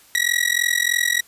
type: tone with amplitude modulation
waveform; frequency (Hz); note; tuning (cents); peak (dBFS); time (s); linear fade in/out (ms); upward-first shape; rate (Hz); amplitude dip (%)
sawtooth; 1919; A#6; +50; -10; 0.15-1.21; 0; sine; 43.2; 95
effects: white hiss -51 dBFS RMS until 1.27 s + resampled to 32000 Hz